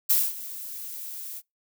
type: noise with ADSR envelope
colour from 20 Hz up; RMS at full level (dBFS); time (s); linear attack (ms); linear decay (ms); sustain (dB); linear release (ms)
violet; -19; 0.09-1.42; 15; 220; -18; 49
effects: noise-tail reverb RT60 0.2 s tail -26 dB re dry